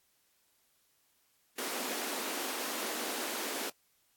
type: high-pass noise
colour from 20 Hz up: pink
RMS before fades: -37 dBFS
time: 1.58-3.7 s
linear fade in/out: 5 ms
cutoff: 240 Hz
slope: 48 dB/octave
effects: white hiss -72 dBFS RMS until 4.16 s + AAC 64 kbps